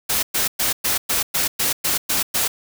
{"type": "noise bursts", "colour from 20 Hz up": "white", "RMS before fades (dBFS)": -20, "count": 10, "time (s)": [0.09, 2.48], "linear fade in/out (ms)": 10, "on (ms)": 140, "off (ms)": 110, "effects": []}